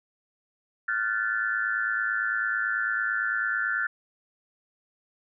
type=tone cluster; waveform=sine; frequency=1398 / 1507 / 1750 Hz; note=F6 / F#6 / A6; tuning=+1 / +31 / -10 cents; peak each=-29 dBFS; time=0.88-3.87 s; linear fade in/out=5 ms; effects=none